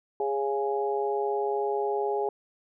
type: harmonic tone with a mistuned harmonic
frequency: 138.59 Hz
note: C#3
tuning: in tune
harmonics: 3 / 4 / 5 / 6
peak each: -27 / -36 / -35 / -31 dBFS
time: 0.2-2.29 s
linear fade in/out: 2 ms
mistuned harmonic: 3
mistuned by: -16 cents
effects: none